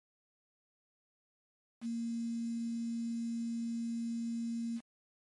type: tone with quantisation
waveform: sine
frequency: 231.7 Hz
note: A#3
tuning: 10 cents flat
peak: -34 dBFS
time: 1.81-4.81 s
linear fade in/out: 50 ms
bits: 9
effects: MP3 48 kbps